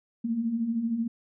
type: beating tone pair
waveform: sine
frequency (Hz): 218.8 / 231.8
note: A3 / A#3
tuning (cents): -9 / -10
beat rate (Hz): 13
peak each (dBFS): -34 / -26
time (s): 0.24-1.08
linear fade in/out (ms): 10
effects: none